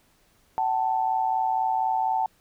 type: tone pair together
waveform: sine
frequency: 758 / 882.1 Hz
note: F#5 / A5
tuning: +42 / +4 cents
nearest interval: minor third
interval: 262 cents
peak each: -25 / -24 dBFS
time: 0.58-2.26 s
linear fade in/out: 0 ms
effects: pink hiss -63 dBFS RMS until 2.4 s